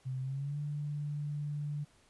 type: tone with pitch glide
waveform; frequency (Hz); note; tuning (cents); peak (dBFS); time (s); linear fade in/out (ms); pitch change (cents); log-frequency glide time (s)
sine; 130.2 to 146.99; C3 to D3; -8 to +2; -34; 0.05-1.85; 20; +210; 0.21-0.58
effects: pink hiss -66 dBFS RMS until 2.09 s + resampled to 24000 Hz